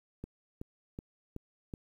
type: click train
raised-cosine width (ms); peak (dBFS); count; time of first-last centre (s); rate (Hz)
3; -27; 5; 0.24-1.738; 2.67
effects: 10-bit